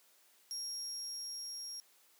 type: tone with level ramp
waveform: 35% pulse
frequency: 5588 Hz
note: F8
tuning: in tune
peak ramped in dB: -36 to -40 dBFS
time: 0.51-1.8 s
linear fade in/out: 0 ms
effects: white hiss -67 dBFS RMS until 2.19 s + high-pass 300 Hz 12 dB/octave